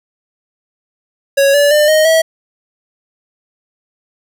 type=tone with pitch steps; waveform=square; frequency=554 / 575.9 / 598.6 / 622.2 / 646.8 Hz; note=C#5 / D5 / D5 / D#5 / E5; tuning=-1 / -34 / +33 / 0 / -33 cents; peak=-8 dBFS; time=1.37-2.22 s; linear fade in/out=10 ms; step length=170 ms; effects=none